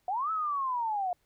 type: linear two-way sweep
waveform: sine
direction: up then down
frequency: 698.5 to 1318.5 to 698.5 Hz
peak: -28 dBFS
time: 0.08-1.13 s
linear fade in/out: 2 ms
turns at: 0.31 s
effects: pink hiss -73 dBFS RMS until 1.25 s